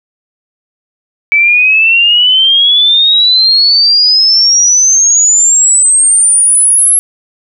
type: exponential sweep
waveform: sine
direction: up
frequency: 2292 to 11175 Hz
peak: -4 dBFS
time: 1.32-6.99 s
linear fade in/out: 0 ms
effects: none